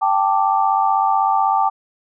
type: chord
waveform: sine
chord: G suspended second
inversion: none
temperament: equal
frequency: 784 / 880 / 1174.7 Hz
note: G5 / A5 / D6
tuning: 0 / 0 / 0 cents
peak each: -17 / -18 / -20 dBFS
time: 0.01-1.7 s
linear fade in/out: 20 ms
effects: none